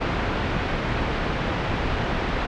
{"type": "low-pass noise", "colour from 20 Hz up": "pink", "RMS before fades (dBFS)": -25, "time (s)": [0, 2.47], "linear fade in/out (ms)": 20, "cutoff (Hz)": 2600, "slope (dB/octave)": 12, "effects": ["low-pass 5000 Hz 12 dB/octave"]}